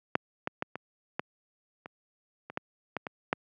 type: clicks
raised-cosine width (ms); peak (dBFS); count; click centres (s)
0.5; -8 / -14 / -14 / -21 / -14 / -26 / -25 / -15 / -16 / -20 / -10; 11; 0.154 / 0.474 / 0.624 / 0.756 / 1.195 / 1.859 / 2.5 / 2.574 / 2.967 / 3.068 / 3.329
effects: high-pass 150 Hz 12 dB/octave